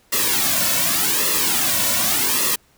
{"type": "noise with flanger", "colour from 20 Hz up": "white", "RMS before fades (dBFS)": -19, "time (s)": [0.12, 2.56], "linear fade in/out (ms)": 10, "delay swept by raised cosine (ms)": [1.3, 2.5], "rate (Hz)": 0.86, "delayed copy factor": -0.8, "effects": ["pink hiss -57 dBFS RMS until 2.77 s"]}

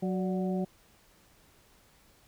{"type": "harmonic tone with a mistuned harmonic", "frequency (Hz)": 185, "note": "F#3", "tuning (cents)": 0, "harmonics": [1, 2, 3, 4], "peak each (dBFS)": [-29, -35, -39, -41], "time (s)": [0.02, 0.65], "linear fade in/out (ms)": 10, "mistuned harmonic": 3, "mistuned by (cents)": 72, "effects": ["pink hiss -62 dBFS RMS until 2.27 s"]}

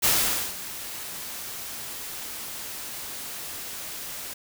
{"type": "noise with ADSR envelope", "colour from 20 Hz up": "white", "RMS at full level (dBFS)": -20, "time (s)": [0.02, 4.34], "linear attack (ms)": 25, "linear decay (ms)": 480, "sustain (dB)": -16, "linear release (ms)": 10, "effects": []}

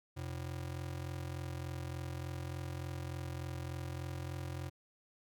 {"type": "ring-modulated tone", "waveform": "square", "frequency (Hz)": 108.8, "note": "A2", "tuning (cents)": -19, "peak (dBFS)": -37, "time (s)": [0.16, 4.7], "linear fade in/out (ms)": 20, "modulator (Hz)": 21.7, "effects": []}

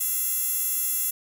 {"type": "tone with high-pass filter", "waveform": "15% pulse", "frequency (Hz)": 683, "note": "F5", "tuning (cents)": -39, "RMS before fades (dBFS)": -26, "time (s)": [0, 1.11], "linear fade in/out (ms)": 10, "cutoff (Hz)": 11000, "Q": 1.2, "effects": []}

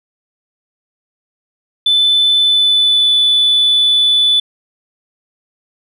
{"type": "tone with pitch glide", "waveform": "sine", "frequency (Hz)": [3512, 3480], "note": ["A7", "A7"], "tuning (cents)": [-4, -20], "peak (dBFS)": -7, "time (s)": [1.86, 4.4], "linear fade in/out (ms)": 5, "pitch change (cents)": -16, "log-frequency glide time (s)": [2.38, 3.12], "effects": ["tanh soft clip ceiling -5 dBFS"]}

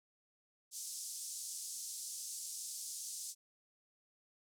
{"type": "band-pass noise", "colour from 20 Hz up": "white", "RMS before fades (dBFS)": -45, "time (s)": [0.71, 3.35], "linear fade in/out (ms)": 50, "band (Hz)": [5200, 9600], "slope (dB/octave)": 24, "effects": []}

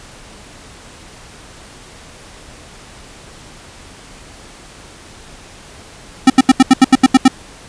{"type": "tone bursts", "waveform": "square", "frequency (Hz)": 261.6, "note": "C4", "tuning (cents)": 0, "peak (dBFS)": -3, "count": 10, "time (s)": [6.27, 7.281], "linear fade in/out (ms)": 5, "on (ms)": 30, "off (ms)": 79, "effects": ["pink hiss -38 dBFS RMS until 7.68 s", "resampled to 22050 Hz"]}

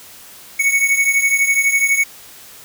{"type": "beating tone pair", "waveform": "square", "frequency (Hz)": [2217, 2229], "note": ["C#7", "C#7"], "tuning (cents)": [0, 9], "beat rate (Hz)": 12, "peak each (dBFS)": [-15, -19], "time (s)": [0.59, 2.04], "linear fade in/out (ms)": 10, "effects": ["white hiss -40 dBFS RMS until 2.64 s"]}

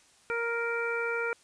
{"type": "harmonic tone", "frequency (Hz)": 466.8, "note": "A#4", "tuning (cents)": 2, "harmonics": [1, 2, 3, 4, 5], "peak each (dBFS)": [-32, -40, -32, -43, -36], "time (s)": [0.3, 1.33], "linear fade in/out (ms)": 0, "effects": ["white hiss -61 dBFS RMS until 1.43 s", "resampled to 22050 Hz"]}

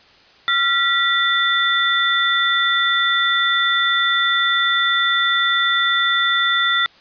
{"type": "tone cluster", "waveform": "sine", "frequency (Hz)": [1374, 1945, 3535], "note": ["F6", "B6", "A7"], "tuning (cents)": [-29, -27, 7], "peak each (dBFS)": -19, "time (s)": [0.48, 6.86], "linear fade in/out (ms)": 0, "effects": ["white hiss -49 dBFS RMS until 7 s", "resampled to 11025 Hz"]}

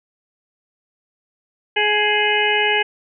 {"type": "harmonic tone with a mistuned harmonic", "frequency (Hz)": 420, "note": "G#4", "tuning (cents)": 19, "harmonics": [1, 2, 4, 5, 6, 7], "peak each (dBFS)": [-22, -22, -22, -22, -22, -22], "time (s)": [1.76, 2.83], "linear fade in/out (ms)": 10, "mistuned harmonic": 4, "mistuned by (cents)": -18, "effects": []}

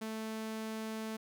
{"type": "tone", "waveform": "sawtooth", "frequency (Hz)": 220, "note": "A3", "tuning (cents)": 0, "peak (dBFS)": -34, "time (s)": [0.01, 1.17], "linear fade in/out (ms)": 10, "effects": []}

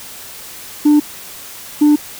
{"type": "tone pair in turn", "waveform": "sine", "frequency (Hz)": [296.9, 296.9], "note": ["D4", "D4"], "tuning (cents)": [19, 19], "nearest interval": "unison", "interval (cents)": 0, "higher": "neither", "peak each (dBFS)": -4, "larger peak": "neither", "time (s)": [[0.85, 1], [1.81, 1.96]], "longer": "neither", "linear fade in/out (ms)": 10, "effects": ["tanh soft clip ceiling -5 dBFS", "white hiss -33 dBFS RMS until 2.19 s"]}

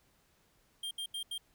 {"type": "tone bursts at uneven times", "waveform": "square", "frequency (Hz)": 3194, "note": "G7", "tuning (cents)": 32, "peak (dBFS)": -37, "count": 4, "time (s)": [[0.83, 0.91], [0.98, 1.06], [1.14, 1.23], [1.31, 1.38]], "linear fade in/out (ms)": 5, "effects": ["pink hiss -70 dBFS RMS until 1.54 s"]}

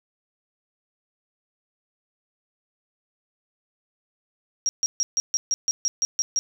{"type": "tone bursts", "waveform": "sine", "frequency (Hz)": 5640, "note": "F8", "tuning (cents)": 16, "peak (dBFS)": -19, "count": 11, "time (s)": [4.66, 6.39], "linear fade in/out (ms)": 0, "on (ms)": 30, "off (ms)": 140, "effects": []}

